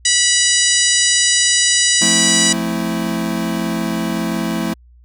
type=harmonic tone; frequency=977 Hz; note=B5; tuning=19 cents flat; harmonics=2 / 3 / 4 / 5 / 6 / 7 / 8 / 9; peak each=-20 / -20 / -20 / -20 / -20 / -20 / -20 / -20 dBFS; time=0.05-2.53 s; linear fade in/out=5 ms
type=chord; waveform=square; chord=F major seventh; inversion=none; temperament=equal; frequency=174.61 / 220 / 261.6 / 329.6 Hz; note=F3 / A3 / C4 / E4; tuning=0 / 0 / 0 / 0 cents; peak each=-24 / -22 / -28 / -25 dBFS; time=2.01-4.74 s; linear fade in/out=10 ms
effects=added 60 Hz sine -43 dBFS peak until 5.04 s